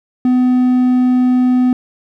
triangle tone, 251.5 Hz, B3, 32 cents sharp, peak -7 dBFS, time 0.25-1.73 s, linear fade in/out 2 ms, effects none

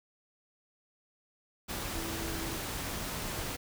sine tone in noise, 329.6 Hz, E4, in tune, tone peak -41 dBFS, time 1.93-2.57 s, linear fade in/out 20 ms, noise pink, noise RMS -37 dBFS, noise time 1.68-3.57 s, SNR -7 dB, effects none

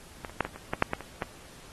clicks, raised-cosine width 0.5 ms, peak -21 / -29 / -9 / -18 / -27 / -14 / -6 / -14 / -25 / -15 dBFS, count 10, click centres 0.248 / 0.296 / 0.407 / 0.45 / 0.56 / 0.735 / 0.824 / 0.934 / 1.007 / 1.222 s, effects pink hiss -51 dBFS RMS until 1.72 s + AAC 32 kbps

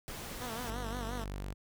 pink noise, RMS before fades -43 dBFS, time 0.08-0.7 s, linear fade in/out 0 ms
10% pulse tone with vibrato, 235.3 Hz, A#3, 16 cents sharp, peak -31 dBFS, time 0.4-1.25 s, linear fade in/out 20 ms, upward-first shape sine, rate 5.7 Hz, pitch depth 110 cents each way
sawtooth tone, 48.52 Hz, G1, 17 cents flat, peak -34 dBFS, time 0.67-1.54 s, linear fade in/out 20 ms
effects none

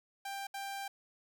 sawtooth tone bursts at uneven times, 790 Hz, G5, 13 cents sharp, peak -35 dBFS, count 2, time 0.25-0.47 / 0.54-0.88 s, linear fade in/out 5 ms, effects none

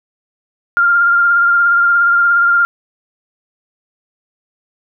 sine tone with vibrato, 1396.9 Hz, F6, in tune, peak -8 dBFS, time 0.77-2.65 s, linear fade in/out 0 ms, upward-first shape triangle, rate 17 Hz, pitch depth 25 cents each way, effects none

